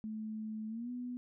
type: tone with pitch glide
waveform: sine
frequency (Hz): 217.2 to 246.6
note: A3 to B3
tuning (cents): -22 to -2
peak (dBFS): -38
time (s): 0.04-1.17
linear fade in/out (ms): 0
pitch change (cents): +220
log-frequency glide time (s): 0.68-0.9
effects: none